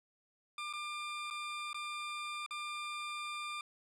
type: tone with dropouts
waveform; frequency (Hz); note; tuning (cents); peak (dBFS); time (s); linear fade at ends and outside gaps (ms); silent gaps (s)
20% pulse; 1196; D6; +31; -34; 0.58-3.61; 2; 0.728-0.735 / 1.302-1.308 / 1.731-1.744 / 2.463-2.508
effects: low-pass 8000 Hz 12 dB/octave

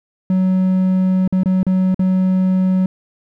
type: tone with dropouts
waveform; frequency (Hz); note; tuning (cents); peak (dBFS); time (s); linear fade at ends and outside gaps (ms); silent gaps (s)
triangle; 186.5; F#3; +14; -10; 0.3-2.86; 2; 1.277-1.325 / 1.434-1.458 / 1.631-1.666 / 1.945-1.993
effects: none

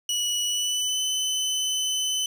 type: tone with pitch glide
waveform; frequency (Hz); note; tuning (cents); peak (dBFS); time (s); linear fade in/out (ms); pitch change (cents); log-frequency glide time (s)
25% pulse; 2933 to 3026; F#7 to F#7; -16 to +38; -20; 0.09-2.26; 2; +54; 0.45-1
effects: none

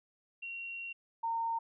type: tone pair in turn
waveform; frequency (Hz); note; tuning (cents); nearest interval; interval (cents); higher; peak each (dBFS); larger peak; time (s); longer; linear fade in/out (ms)
sine; 2745 / 916; F7 / A#5; -31 / -31; octave + perfect fifth; 1900; first; -39 / -31; second; 0.42-0.93 / 1.23-1.59; first; 10
effects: none

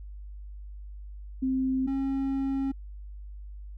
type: tone pair in turn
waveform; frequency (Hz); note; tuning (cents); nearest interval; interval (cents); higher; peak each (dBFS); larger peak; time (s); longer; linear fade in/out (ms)
sine / triangle; 261.6 / 270.7; C4 / C#4; 0 / -41; minor second; 59; second; -24; neither; 1.42-1.87 / 1.87-2.72; second; 10
effects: added 50 Hz sine -39 dBFS peak until 3.77 s

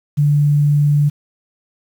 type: tone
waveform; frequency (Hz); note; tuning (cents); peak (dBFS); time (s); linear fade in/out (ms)
sine; 146.2; D3; -7; -10; 0.17-1.1; 20
effects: 7-bit

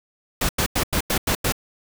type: noise bursts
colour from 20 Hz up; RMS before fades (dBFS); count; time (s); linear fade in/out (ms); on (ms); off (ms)
pink; -21; 7; 0.41-1.523; 5; 81; 91
effects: none

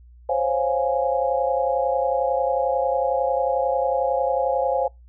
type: chord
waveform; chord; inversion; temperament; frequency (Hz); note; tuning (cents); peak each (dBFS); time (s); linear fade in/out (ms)
sine; Db major seventh; third; equal; 523.3 / 554.4 / 698.5 / 830.6; C5 / Db5 / F5 / Ab5; 0 / 0 / 0 / 0; -23 / -25 / -26 / -25; 0.29-4.88; 5
effects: noise-tail reverb RT60 0.2 s tail -25 dB re dry + added 60 Hz sine -45 dBFS peak until 5.08 s

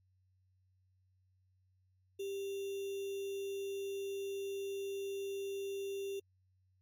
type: tone with sample-and-hold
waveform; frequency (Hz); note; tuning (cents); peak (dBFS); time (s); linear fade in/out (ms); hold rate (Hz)
sine; 394.1; G4; +9; -37; 2.19-6.2; 10; 3150
effects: added 93 Hz sine -70 dBFS peak until 6.81 s + MP3 64 kbps

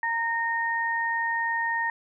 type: tone pair together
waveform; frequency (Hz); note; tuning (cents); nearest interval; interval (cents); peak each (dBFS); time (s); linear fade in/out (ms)
sine; 923 / 1846; A#5 / A#6; -17 / -17; octave; 1200; -28 / -26; 0.03-1.9; 2
effects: none

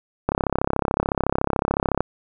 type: click train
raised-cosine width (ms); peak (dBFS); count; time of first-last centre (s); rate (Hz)
1; -5; 59; 0.29-2.006; 33.8
effects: none

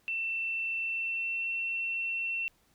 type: tone with pitch glide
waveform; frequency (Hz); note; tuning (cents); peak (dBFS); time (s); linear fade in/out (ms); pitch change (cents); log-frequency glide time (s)
sine; 2683 to 2706; E7 to E7; +30 to +45; -30; 0.08-2.48; 0; +15; 0.84-1.46
effects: pink hiss -68 dBFS RMS until 2.74 s

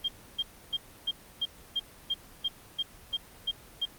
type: tone bursts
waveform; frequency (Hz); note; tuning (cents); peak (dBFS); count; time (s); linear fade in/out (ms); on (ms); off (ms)
sine; 3203; G7; +37; -26; 12; 0.04-3.856; 10; 43; 300
effects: pink hiss -52 dBFS RMS until 3.98 s + Opus 24 kbps

